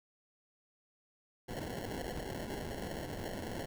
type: noise with sample-and-hold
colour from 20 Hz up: blue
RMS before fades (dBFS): -41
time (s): 1.48-3.66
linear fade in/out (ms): 10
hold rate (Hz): 1225
effects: none